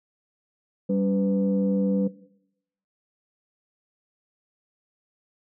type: tone cluster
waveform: sine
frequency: 194.8 / 286.7 / 498.7 Hz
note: G3 / D4 / B4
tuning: -11 / -42 / +17 cents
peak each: -22 / -30 / -26 dBFS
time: 0.89-2.08 s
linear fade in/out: 10 ms
effects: noise-tail reverb RT60 0.8 s tail -18 dB re dry + tanh soft clip ceiling -12 dBFS